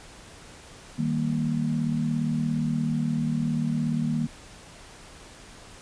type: chord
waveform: sine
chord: Eb major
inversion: none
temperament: equal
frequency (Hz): 155.56 / 196 / 233.1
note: Eb3 / G3 / Bb3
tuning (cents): 0 / 0 / 0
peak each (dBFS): -27 / -32 / -26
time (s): 0.98-4.27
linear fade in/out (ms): 10
effects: pink hiss -47 dBFS RMS until 5.81 s + resampled to 22050 Hz